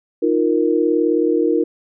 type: chord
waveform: sine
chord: Eb suspended second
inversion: none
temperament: just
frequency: 311.1 / 350 / 466.7 Hz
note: Eb4 / F4 / Bb4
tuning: 0 / +4 / +2 cents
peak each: -18 dBFS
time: 0.22-1.64 s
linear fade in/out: 10 ms
effects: none